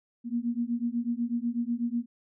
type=beating tone pair; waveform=sine; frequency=233.1 / 241.2 Hz; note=A#3 / B3; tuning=0 / -41 cents; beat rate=8.1 Hz; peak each=-30 dBFS; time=0.24-2.06 s; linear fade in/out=50 ms; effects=none